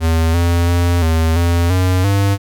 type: tone with pitch steps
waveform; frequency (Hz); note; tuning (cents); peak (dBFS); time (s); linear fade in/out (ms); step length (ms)
square; 81.6 / 85.8 / 86.9 / 81 / 85.7 / 92 / 99.4; E2 / F2 / F2 / E2 / F2 / F#2 / G2; -17 / -30 / -8 / -30 / -32 / -9 / +25; -12; 0-2.38; 50; 340
effects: none